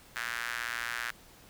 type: tone with high-pass filter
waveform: square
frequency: 58.9 Hz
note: A#1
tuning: 19 cents sharp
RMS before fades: -36 dBFS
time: 0.16-1.11 s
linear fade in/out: 0 ms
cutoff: 1600 Hz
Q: 3.3
effects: pink hiss -56 dBFS RMS until 1.49 s